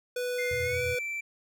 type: tone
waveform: square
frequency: 493.9 Hz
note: B4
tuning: in tune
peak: -30 dBFS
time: 0.16-0.99 s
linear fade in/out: 5 ms
type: tone with pitch glide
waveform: triangle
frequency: 2105 to 2336 Hz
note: C7 to D7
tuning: +10 to -10 cents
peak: -30 dBFS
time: 0.38-1.21 s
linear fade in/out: 10 ms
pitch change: +180 cents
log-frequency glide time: 0.63-0.82 s
type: chord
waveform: sine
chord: E suspended second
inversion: none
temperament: equal with one note detuned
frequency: 84.53 / 92.5 / 123.47 Hz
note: E2 / F#2 / B2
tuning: +44 / 0 / 0 cents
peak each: -40 dBFS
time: 0.51-0.95 s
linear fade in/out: 5 ms
effects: none